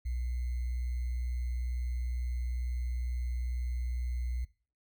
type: tone with sample-and-hold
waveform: sine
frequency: 61.1 Hz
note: B1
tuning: 18 cents flat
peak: -31 dBFS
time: 0.05-4.45 s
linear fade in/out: 10 ms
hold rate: 2100 Hz
effects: noise-tail reverb RT60 0.4 s tail -20 dB re dry